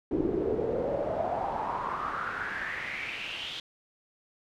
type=noise with band-pass filter sweep; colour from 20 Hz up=brown; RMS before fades=-32 dBFS; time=0.11-3.6 s; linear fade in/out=2 ms; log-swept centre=320 to 3400 Hz; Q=5.9; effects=none